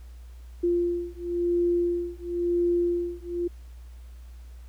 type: beating tone pair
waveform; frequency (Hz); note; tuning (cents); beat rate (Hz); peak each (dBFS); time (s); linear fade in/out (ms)
sine; 347.2 / 348.17; F4 / F4; -10 / -5; 0.97; -26; 0.63-3.48; 10
effects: added 60 Hz sine -41 dBFS peak until 4.68 s + pink hiss -61 dBFS RMS until 4.68 s